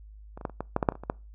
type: clicks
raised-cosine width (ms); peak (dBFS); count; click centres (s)
1; -27 / -28 / -15 / -30 / -17 / -10 / -11 / -6 / -23 / -28 / -25 / -12; 12; 0.375 / 0.412 / 0.452 / 0.497 / 0.606 / 0.764 / 0.828 / 0.888 / 0.922 / 0.954 / 1.036 / 1.099
effects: noise-tail reverb RT60 0.3 s tail -25 dB re dry + added 52 Hz sine -45 dBFS peak until 1.34 s